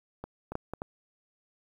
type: clicks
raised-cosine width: 1 ms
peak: -24 / -23 / -17 / -21 / -21 dBFS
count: 5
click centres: 0.24 / 0.52 / 0.554 / 0.736 / 0.819 s
effects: 9-bit